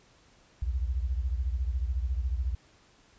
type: beating tone pair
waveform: sine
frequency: 60.6 / 74.6 Hz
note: B1 / D2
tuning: -32 / +28 cents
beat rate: 14 Hz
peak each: -28 / -33 dBFS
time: 0.62-2.55 s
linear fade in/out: 5 ms
effects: pink hiss -61 dBFS RMS until 3.18 s + resampled to 16000 Hz